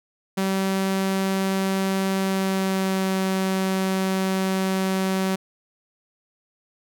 sawtooth tone with pitch glide, 192.2 to 189.99 Hz, G3 to F#3, -34 to +46 cents, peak -17 dBFS, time 0.37-5.36 s, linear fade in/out 10 ms, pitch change -20 cents, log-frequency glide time 2.18-3.2 s, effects none

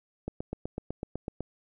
click train, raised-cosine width 2 ms, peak -20 dBFS, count 10, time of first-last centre 0.28-1.406 s, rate 7.99 Hz, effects none

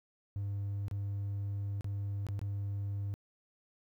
triangle tone with dropouts, 100.3 Hz, G2, 40 cents sharp, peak -31 dBFS, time 0.36-3.14 s, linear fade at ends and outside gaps 0 ms, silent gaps 0.882-0.912 / 1.809-1.844 / 2.267-2.287 / 2.392-2.415 s, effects tanh soft clip ceiling -28 dBFS + 12-bit

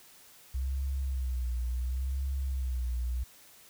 sine tone with vibrato, 64 Hz, C2, 38 cents flat, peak -29 dBFS, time 0.54-3.24 s, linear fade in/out 10 ms, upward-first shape sine, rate 0.71 Hz, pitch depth 98 cents each way, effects white hiss -56 dBFS RMS until 3.69 s

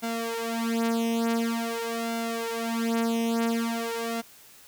sawtooth tone with flanger, 229.9 Hz, A#3, 24 cents flat, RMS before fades -28 dBFS, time 0.02-4.22 s, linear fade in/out 20 ms, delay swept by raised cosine 1.4 to 4.7 ms, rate 0.47 Hz, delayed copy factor +1, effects white hiss -52 dBFS RMS until 4.67 s

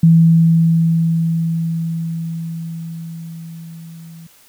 sine tone with level ramp, 164.81 Hz, E3, in tune, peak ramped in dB -5 to -34 dBFS, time 0.03-4.27 s, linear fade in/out 5 ms, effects white hiss -49 dBFS RMS until 4.48 s

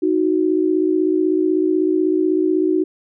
sine tone pair together, 313.3 / 369.4 Hz, D#4 / F#4, +12 / -3 cents, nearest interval minor third, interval 285 cents, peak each -17 dBFS, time 0.02-2.84 s, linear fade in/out 10 ms, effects none

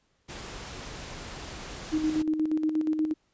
pink noise, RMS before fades -40 dBFS, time 0.28-2.23 s, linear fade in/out 20 ms
sine tone with tremolo, 311.1 Hz, D#4, in tune, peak -22 dBFS, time 1.92-3.14 s, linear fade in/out 20 ms, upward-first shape square, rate 8.4 Hz, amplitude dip 50%
effects pink hiss -71 dBFS RMS until 3.33 s + resampled to 16000 Hz

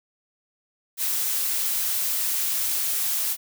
blue noise, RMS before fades -25 dBFS, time 0.97-3.37 s, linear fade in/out 50 ms, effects none

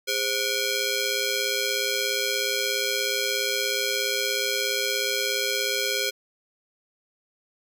10% pulse ring-modulated tone, 932.3 Hz, A#5, in tune, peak -12 dBFS, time 0.07-6.11 s, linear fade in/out 20 ms, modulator 1340 Hz, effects none

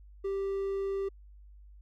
triangle tone, 392 Hz, G4, in tune, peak -28 dBFS, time 0.24-1.09 s, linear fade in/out 10 ms, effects added 50 Hz sine -50 dBFS peak until 1.81 s

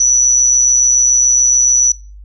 sine tone with amplitude modulation, 5920 Hz, F#8, in tune, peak -5 dBFS, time 0-1.92 s, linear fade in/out 5 ms, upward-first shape sine, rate 127 Hz, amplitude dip 55%, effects noise-tail reverb RT60 0.3 s tail -21 dB re dry + added 50 Hz sine -32 dBFS peak until 2.24 s

